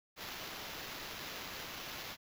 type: noise with sample-and-hold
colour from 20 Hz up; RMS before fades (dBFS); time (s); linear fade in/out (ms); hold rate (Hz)
white; -45; 0.16-2.17; 50; 8820
effects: none